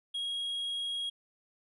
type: tone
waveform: triangle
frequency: 3289 Hz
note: G#7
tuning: 18 cents flat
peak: -31 dBFS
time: 0.14-1.1 s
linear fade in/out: 10 ms
effects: resampled to 32000 Hz